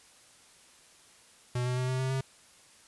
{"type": "tone with pitch steps", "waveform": "square", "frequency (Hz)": [123.47, 125.34, 127.23, 129.16, 131.11, 133.1], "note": ["B2", "B2", "C3", "C3", "C3", "C3"], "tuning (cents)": [0, 26, -48, -22, 4, 30], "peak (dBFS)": -29, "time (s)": [1.55, 2.21], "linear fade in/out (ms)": 5, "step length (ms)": 110, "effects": ["white hiss -58 dBFS RMS until 2.87 s", "resampled to 24000 Hz"]}